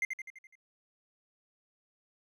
triangle tone with echo, 2093 Hz, C7, in tune, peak -26 dBFS, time 0.02-0.05 s, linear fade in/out 2 ms, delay 84 ms, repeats 6, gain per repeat -5 dB, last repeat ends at 0.554 s, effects none

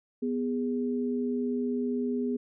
sine tone pair together, 246.9 / 411.3 Hz, B3 / G#4, 0 / -17 cents, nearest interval major sixth, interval 883 cents, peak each -28 / -32 dBFS, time 0.22-2.37 s, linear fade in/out 10 ms, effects none

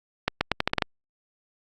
accelerating click train, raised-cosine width 0.3 ms, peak -5 dBFS, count 8, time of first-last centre 0.28-0.822 s, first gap 130 ms, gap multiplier 0.82, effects Opus 48 kbps

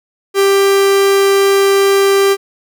45% pulse tone, 393.9 Hz, G4, 8 cents sharp, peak -8 dBFS, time 0.34-2.37 s, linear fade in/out 50 ms, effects none

